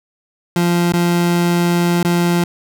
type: tone with dropouts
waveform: 30% pulse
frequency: 173.4 Hz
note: F3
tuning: 12 cents flat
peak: -10 dBFS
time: 0.56-2.44 s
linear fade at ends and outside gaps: 2 ms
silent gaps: 0.923-0.936 / 2.03-2.048 s
effects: none